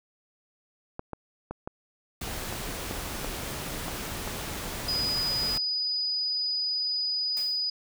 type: clicks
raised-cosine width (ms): 1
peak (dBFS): -20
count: 9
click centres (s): 0.994 / 1.133 / 1.51 / 1.675 / 2.526 / 2.911 / 3.246 / 3.882 / 4.276
type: noise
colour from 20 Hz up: pink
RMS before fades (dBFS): -35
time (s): 2.21-5.58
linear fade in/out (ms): 5
type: tone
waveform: sine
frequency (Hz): 4961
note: D#8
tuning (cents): -6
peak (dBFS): -26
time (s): 4.88-7.7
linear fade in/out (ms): 5
type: noise with exponential decay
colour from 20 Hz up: white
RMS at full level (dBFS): -39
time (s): 7.37-7.7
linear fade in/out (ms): 0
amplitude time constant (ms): 71
effects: none